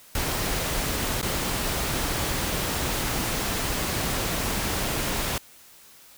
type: noise with dropouts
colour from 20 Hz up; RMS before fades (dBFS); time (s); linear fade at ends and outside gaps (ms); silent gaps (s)
pink; -27; 0.15-5.38; 2; 1.215-1.227
effects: white hiss -51 dBFS RMS until 6.17 s